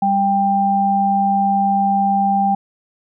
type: tone pair together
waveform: sine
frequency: 198.2 / 790.8 Hz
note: G3 / G5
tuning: +19 / +15 cents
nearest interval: 2 octaves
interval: 2396 cents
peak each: -19 / -14 dBFS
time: 0.02-2.55 s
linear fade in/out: 5 ms
effects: none